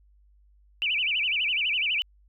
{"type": "tone with vibrato", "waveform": "sine", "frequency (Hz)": 2637, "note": "E7", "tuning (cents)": 0, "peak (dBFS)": -23, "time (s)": [0.82, 2.02], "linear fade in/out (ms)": 0, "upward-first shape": "sine", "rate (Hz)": 12, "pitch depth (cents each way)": 250, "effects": ["added 50 Hz sine -56 dBFS peak until 2.28 s"]}